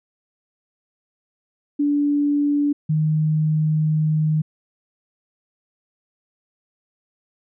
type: tone pair in turn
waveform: sine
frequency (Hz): 289.6 / 154.97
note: D4 / D#3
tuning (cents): -24 / -7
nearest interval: major seventh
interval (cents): 1083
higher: first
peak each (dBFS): -16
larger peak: neither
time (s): 1.79-2.73 / 2.89-4.42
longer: second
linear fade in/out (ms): 10
effects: none